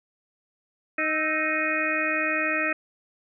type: harmonic tone with a mistuned harmonic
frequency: 310.8 Hz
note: D#4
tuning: 2 cents flat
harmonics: 1 / 2 / 4 / 5 / 6 / 7 / 8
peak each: -32 / -31 / -32 / -33 / -28 / -34 / -28 dBFS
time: 0.98-2.73 s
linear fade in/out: 5 ms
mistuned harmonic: 4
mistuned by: +86 cents
effects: none